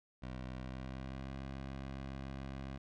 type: tone with pitch glide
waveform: 15% pulse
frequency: 63.7 to 67.18 Hz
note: C2 to C2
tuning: -46 to +46 cents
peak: -36 dBFS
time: 0.22-2.78 s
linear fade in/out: 10 ms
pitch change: +92 cents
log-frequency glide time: 0.52-1.36 s
effects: low-pass 4000 Hz 12 dB/octave